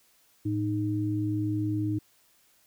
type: tone pair together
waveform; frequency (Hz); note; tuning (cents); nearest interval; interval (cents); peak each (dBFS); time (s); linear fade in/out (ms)
sine; 109.3 / 309.1; A2 / D#4; -11 / -11; octave + tritone; 1800; -29 / -28; 0.45-1.99; 10
effects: white hiss -64 dBFS RMS until 2.66 s